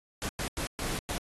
pink noise bursts at uneven times, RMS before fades -34 dBFS, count 5, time 0.22-0.29 / 0.39-0.48 / 0.57-0.67 / 0.79-0.99 / 1.09-1.18 s, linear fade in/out 0 ms, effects AAC 32 kbps

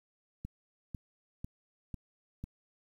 click train, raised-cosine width 5 ms, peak -27 dBFS, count 5, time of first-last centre 0.45-2.44 s, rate 2.01 Hz, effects 10-bit

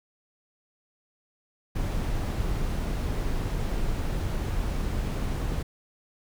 brown noise, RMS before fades -28 dBFS, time 1.75-5.63 s, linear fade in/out 10 ms, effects none

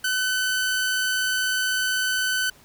sawtooth tone, 1512 Hz, F#6, 37 cents sharp, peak -18 dBFS, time 0.04-2.5 s, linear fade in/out 5 ms, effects pink hiss -53 dBFS RMS until 2.64 s

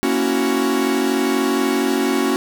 45% pulse chord, F# dominant seventh, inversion first, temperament equal, 233.1 / 277.2 / 329.6 / 370 Hz, A#3 / C#4 / E4 / F#4, 0 / 0 / 0 / 0 cents, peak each -23 / -20 / -26 / -21 dBFS, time 0.03-2.36 s, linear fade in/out 0 ms, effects none

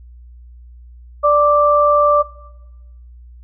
sine tone pair together, 587.4 / 1174.7 Hz, D5 / D6, 0 / 0 cents, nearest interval octave, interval 1200 cents, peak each -12 dBFS, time 1.23-2.23 s, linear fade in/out 20 ms, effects noise-tail reverb RT60 1.0 s tail -19 dB re dry + added 60 Hz sine -37 dBFS peak until 3.43 s

